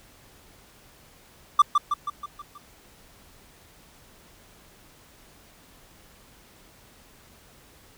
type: tone with echo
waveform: triangle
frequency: 1177 Hz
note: D6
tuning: 3 cents sharp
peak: -9 dBFS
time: 1.59-1.62 s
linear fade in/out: 5 ms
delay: 160 ms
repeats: 6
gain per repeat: -5 dB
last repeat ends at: 2.58 s
effects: pink hiss -54 dBFS RMS until 7.97 s